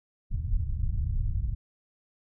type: low-pass noise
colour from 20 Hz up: pink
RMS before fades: -28 dBFS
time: 0.3-1.55 s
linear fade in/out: 10 ms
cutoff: 110 Hz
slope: 24 dB/octave
effects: none